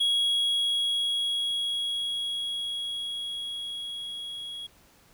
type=tone with level ramp; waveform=triangle; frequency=3319 Hz; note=G#7; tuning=2 cents flat; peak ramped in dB=-20 to -34 dBFS; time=0-4.67 s; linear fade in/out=10 ms; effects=pink hiss -59 dBFS RMS until 5.13 s